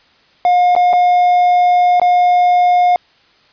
triangle tone with dropouts, 715 Hz, F5, 41 cents sharp, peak -6 dBFS, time 0.45-2.96 s, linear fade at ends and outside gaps 1 ms, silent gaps 0.752-0.763 / 0.93-0.934 / 1.998-2.016 s, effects white hiss -51 dBFS RMS until 3.52 s + resampled to 11025 Hz

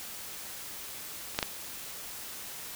clicks, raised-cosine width 0.2 ms, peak -26 / -9 / -10 dBFS, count 3, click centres 1.347 / 1.389 / 1.428 s, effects white hiss -42 dBFS RMS until 2.75 s

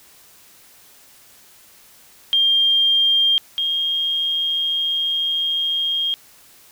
sine tone pair in turn, 3200 / 3233 Hz, G7 / G#7, +35 / -47 cents, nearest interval unison, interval 18 cents, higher second, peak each -13 / -18 dBFS, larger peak first, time 2.33-3.38 / 3.58-6.14 s, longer second, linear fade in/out 0 ms, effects white hiss -49 dBFS RMS until 6.71 s

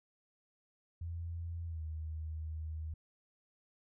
sine tone with pitch glide, 84.4 to 78.75 Hz, E2 to D#2, +41 to +21 cents, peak -38 dBFS, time 1.01-2.94 s, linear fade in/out 5 ms, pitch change -120 cents, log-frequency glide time 1.66-1.82 s, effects none

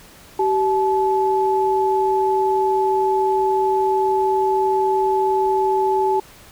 sine tone pair together, 384.4 / 863 Hz, G4 / A5, -34 / -34 cents, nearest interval octave + major second, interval 1400 cents, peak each -18 dBFS, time 0.39-6.2 s, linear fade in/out 5 ms, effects pink hiss -45 dBFS RMS until 6.51 s

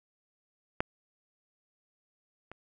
clicks, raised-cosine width 0.5 ms, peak -12 / -29 dBFS, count 2, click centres 0.805 / 2.516 s, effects none

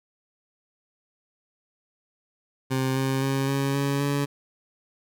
20% pulse tone with pitch steps, 131.7 / 133.69 / 135.72 / 137.77 / 139.85 / 141.97 Hz, C3 / C3 / C#3 / C#3 / C#3 / C#3, +12 / +38 / -36 / -10 / +16 / +42 cents, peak -18 dBFS, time 2.7-4.26 s, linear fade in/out 20 ms, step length 260 ms, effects none

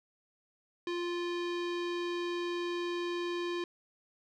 square tone with low-pass filter, 348.8 Hz, F4, 2 cents flat, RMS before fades -35 dBFS, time 0.87-3.64 s, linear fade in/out 2 ms, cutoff 3900 Hz, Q 1.6, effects none

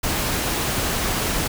pink noise, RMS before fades -23 dBFS, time 0.03-1.48 s, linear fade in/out 10 ms, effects none

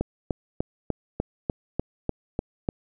click train, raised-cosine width 2 ms, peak -11 dBFS, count 10, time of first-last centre 0.01-2.689 s, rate 3.36 Hz, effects none

